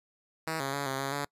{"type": "tone with pitch steps", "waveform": "5% pulse", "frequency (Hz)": [160.5, 136.8, 141.3, 134.1, 137.2, 142.8], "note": ["E3", "C#3", "C#3", "C3", "C#3", "D3"], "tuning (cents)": [-46, -23, 34, 43, -17, -48], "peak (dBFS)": -20, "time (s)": [0.47, 1.25], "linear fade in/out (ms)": 5, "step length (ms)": 130, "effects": ["noise-tail reverb RT60 0.1 s tail -25 dB re dry", "resampled to 32000 Hz"]}